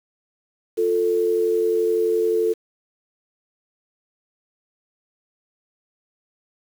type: tone pair together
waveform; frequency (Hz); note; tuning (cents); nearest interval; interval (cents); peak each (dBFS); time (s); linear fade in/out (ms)
sine; 351.6 / 443.2; F4 / A4; +12 / +13; major third; 401; -23 / -18; 0.77-2.54; 20
effects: 7-bit